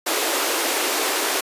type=high-pass noise; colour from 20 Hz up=pink; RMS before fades=-22 dBFS; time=0.06-1.41 s; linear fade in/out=10 ms; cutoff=300 Hz; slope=48 dB/octave; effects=resampled to 32000 Hz